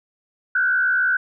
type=tone with frequency modulation; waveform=sine; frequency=1504 Hz; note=F#6; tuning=28 cents sharp; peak=-16 dBFS; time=0.55-1.17 s; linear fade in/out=5 ms; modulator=66.7 Hz; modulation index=0.94; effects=none